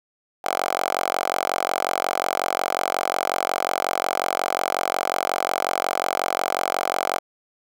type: tone with high-pass filter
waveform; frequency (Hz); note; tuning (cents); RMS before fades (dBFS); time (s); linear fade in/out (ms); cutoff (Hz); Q
5% pulse; 45.53; F#1; -27; -24; 0.44-7.19; 10; 780; 5.7
effects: none